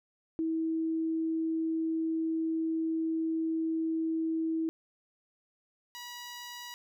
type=tone pair in turn; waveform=sine / 10% pulse; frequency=323.3 / 968.8 Hz; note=E4 / B5; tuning=-34 / -34 cents; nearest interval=octave + perfect fifth; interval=1900 cents; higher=second; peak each=-28 / -33 dBFS; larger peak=first; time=0.39-4.69 / 5.95-6.74 s; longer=first; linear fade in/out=0 ms; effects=none